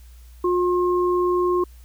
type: tone pair together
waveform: sine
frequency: 357.1 / 1070 Hz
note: F4 / C6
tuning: +39 / +38 cents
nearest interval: octave + perfect fifth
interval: 1899 cents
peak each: -18 / -24 dBFS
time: 0.44-1.64 s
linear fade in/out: 5 ms
effects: added 60 Hz sine -42 dBFS peak until 1.84 s + white hiss -57 dBFS RMS until 1.84 s